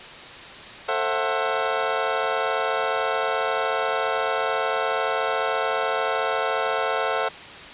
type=chord; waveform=25% pulse; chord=F# half-diminished seventh; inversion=first; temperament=just; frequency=444 / 532.8 / 666 / 740 Hz; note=A4 / C5 / E5 / F#5; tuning=+16 / +31 / +18 / 0 cents; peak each=-24 dBFS; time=0.88-7.29 s; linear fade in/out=10 ms; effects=white hiss -39 dBFS RMS until 7.73 s + resampled to 8000 Hz